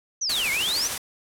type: exponential two-way sweep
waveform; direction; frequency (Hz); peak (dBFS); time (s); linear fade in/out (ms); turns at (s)
sine; down then up; 6272 to 2093 to 6272; -23; 0.21-0.88; 10; 0.51
type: noise with tremolo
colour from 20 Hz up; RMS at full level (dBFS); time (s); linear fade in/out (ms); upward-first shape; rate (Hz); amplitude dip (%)
white; -27; 0.29-0.98; 5; triangle; 13; 30
effects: low-pass 12000 Hz 12 dB/octave